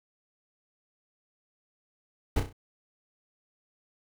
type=noise with echo; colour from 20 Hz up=brown; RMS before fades=-24 dBFS; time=2.36-2.4 s; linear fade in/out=5 ms; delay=32 ms; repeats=4; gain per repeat=-7 dB; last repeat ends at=2.528 s; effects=none